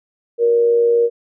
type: tone with amplitude modulation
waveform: sine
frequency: 470.6 Hz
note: A#4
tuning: 16 cents sharp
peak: -9 dBFS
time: 0.38-1.1 s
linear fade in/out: 50 ms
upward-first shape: sine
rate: 107 Hz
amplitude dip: 40%
effects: none